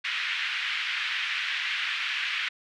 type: band-pass noise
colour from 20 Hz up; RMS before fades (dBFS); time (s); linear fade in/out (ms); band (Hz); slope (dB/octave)
white; -30; 0.04-2.49; 10; 1600 to 3000; 24
effects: none